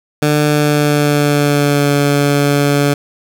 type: tone with pitch glide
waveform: 15% pulse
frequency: 149.2 to 143.29 Hz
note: D3 to D3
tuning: +28 to -42 cents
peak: -4 dBFS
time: 0.22-2.94 s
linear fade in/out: 5 ms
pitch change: -70 cents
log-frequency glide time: 0.43-1.91 s
effects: none

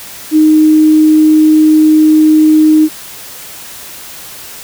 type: tone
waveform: sine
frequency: 310 Hz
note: D#4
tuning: 6 cents flat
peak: -3 dBFS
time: 0.31-2.89 s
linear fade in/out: 50 ms
effects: white hiss -29 dBFS RMS until 4.63 s

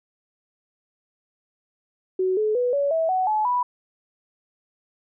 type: tone with pitch steps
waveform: sine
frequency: 373.2 / 428.7 / 492.4 / 565.7 / 649.8 / 746.4 / 857.4 / 984.9 Hz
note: F#4 / A4 / B4 / C#5 / E5 / F#5 / A5 / B5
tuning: +15 / -45 / -5 / +35 / -25 / +15 / -45 / -5 cents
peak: -19 dBFS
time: 2.19-3.63 s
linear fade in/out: 5 ms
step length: 180 ms
effects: none

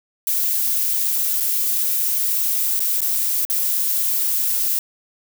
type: noise with dropouts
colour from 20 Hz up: violet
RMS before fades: -20 dBFS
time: 0.27-4.79 s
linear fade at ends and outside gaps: 1 ms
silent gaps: 1.401-1.405 / 2.794-2.803 / 3.006-3.017 / 3.451-3.499 s
effects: none

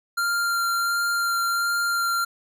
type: tone with vibrato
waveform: square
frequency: 1388 Hz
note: F6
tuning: 11 cents flat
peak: -22 dBFS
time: 0.17-2.25 s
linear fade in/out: 10 ms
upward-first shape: sine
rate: 1.4 Hz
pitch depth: 10 cents each way
effects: none

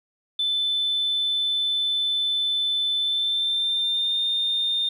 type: tone with pitch glide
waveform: sine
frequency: 3520 to 3629 Hz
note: A7 to A#7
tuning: 0 to -47 cents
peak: -20 dBFS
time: 0.39-4.89 s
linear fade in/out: 5 ms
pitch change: +53 cents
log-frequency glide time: 2.99-4.2 s
effects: tanh soft clip ceiling -16 dBFS + 10-bit

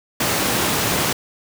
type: high-pass noise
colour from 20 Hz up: pink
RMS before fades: -20 dBFS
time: 0.2-1.13 s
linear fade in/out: 5 ms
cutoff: 120 Hz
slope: 12 dB/octave
effects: none

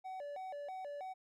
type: tone with vibrato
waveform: triangle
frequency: 659.3 Hz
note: E5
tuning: in tune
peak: -40 dBFS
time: 0.04-1.14 s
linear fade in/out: 20 ms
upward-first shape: square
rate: 3.1 Hz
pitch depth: 230 cents each way
effects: none

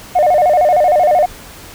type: tone with vibrato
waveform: sine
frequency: 660 Hz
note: E5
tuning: 2 cents sharp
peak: -6 dBFS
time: 0.15-1.26 s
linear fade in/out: 10 ms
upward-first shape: square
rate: 13 Hz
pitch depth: 160 cents each way
effects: tanh soft clip ceiling -5 dBFS + pink hiss -35 dBFS RMS until 1.74 s

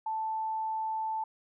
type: tone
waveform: sine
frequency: 880 Hz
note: A5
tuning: in tune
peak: -30 dBFS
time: 0.06-1.24 s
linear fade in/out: 5 ms
effects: none

